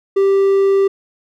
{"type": "tone", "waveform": "triangle", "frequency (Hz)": 392, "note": "G4", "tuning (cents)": 0, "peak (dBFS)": -8, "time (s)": [0.16, 0.88], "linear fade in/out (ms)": 10, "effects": []}